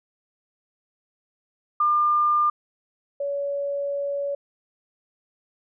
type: tone pair in turn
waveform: sine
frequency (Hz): 1200 / 565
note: D6 / C#5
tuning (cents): +37 / +33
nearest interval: octave + minor second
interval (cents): 1304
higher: first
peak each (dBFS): -17 / -24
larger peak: first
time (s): 1.8-2.5 / 3.2-4.35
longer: second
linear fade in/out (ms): 5
effects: none

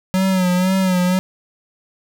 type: tone with vibrato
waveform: square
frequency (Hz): 185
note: F#3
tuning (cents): 0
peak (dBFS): -15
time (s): 0.14-1.19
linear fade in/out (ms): 0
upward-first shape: sine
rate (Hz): 2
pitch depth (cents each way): 55
effects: 7-bit

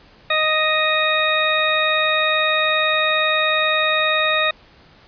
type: harmonic tone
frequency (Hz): 622.3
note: D#5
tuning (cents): 0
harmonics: 1 / 2 / 3 / 4 / 6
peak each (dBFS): -22 / -22 / -22 / -22 / -22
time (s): 0.3-4.51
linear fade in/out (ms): 5
effects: pink hiss -49 dBFS RMS until 5.07 s + resampled to 11025 Hz

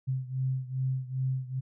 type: beating tone pair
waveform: sine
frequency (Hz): 130 / 132.5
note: C3 / C3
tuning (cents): -11 / +22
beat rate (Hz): 2.5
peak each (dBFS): -30 / -33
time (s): 0.07-1.61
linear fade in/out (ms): 20
effects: none

